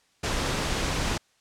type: noise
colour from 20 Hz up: pink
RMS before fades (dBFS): -27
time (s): 0.23-1.18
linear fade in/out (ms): 10
effects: white hiss -65 dBFS RMS until 1.4 s + low-pass 7000 Hz 12 dB/octave